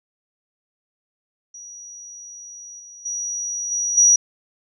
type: tone with level steps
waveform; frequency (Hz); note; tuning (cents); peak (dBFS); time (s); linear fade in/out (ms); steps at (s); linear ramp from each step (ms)
sine; 5800; F#8; -35; -36 / -39 / -24 / -20 / -10; 1.54-4.16; 5; 2.79 / 3.05 / 3.71 / 3.97; 10
effects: none

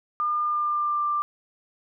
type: tone with pitch glide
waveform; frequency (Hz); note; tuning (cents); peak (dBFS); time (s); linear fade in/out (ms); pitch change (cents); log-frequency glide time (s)
sine; 1206 to 1184.6; D6 to D6; +46 to +15; -22; 0.2-1.22; 0; -31; 0.44-1.04
effects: none

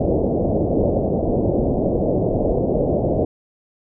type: low-pass noise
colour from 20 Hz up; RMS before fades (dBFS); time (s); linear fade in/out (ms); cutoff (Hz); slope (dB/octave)
white; -19; 0-3.25; 5; 640; 48
effects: none

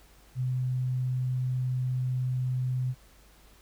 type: tone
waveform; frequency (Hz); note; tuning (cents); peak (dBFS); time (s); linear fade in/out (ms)
sine; 127.4; C3; -46; -26; 0.35-2.95; 50
effects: added 50 Hz sine -57 dBFS peak until 3.61 s + pink hiss -59 dBFS RMS until 3.61 s

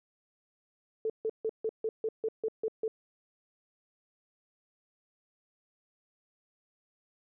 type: tone bursts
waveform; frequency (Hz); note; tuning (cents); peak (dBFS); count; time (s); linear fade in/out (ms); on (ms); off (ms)
sine; 441.7; A4; +7; -28; 10; 1.05-2.88; 2; 48; 150
effects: none

